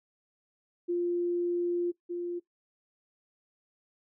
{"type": "tone pair in turn", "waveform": "sine", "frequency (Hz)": [349.2, 349.2], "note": ["F4", "F4"], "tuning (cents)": [0, 0], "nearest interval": "unison", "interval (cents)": 0, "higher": "neither", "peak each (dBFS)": [-26, -31], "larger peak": "first", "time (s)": [[0.88, 1.92], [2.09, 2.4]], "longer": "first", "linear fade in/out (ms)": 20, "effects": ["noise-tail reverb RT60 0.1 s tail -18 dB re dry"]}